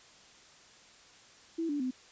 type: tone with pitch steps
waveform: sine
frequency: 329.6 / 290.3 / 255.6 Hz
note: E4 / D4 / C4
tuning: 0 / -20 / -40 cents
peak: -30 dBFS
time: 1.58-1.91 s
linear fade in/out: 10 ms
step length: 110 ms
effects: white hiss -57 dBFS RMS until 2.11 s + resampled to 16000 Hz